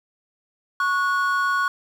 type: tone pair together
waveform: triangle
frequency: 1108 / 1461 Hz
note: C#6 / F#6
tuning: -1 / -22 cents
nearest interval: perfect fourth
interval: 479 cents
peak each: -20 dBFS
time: 0.8-1.68 s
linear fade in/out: 2 ms
effects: 8-bit